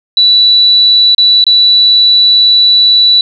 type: tone with dropouts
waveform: sine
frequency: 3951 Hz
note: B7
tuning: in tune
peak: -3 dBFS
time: 0.17-3.21 s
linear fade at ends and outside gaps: 2 ms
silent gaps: 1.148-1.181 / 1.441-1.466 s
effects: none